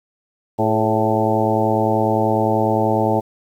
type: harmonic tone with a mistuned harmonic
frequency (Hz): 110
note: A2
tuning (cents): 0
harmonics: 1 / 2 / 3 / 4 / 5 / 6 / 7 / 8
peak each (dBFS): -23 / -23 / -23 / -23 / -23 / -23 / -23 / -23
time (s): 0.58-3.21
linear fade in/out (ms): 20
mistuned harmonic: 4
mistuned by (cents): -53
effects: 8-bit